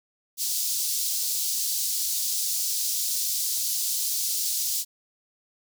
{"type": "high-pass noise", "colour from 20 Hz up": "pink", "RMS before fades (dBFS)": -27, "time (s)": [0.37, 4.85], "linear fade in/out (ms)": 50, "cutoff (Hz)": 4600, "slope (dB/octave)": 24, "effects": []}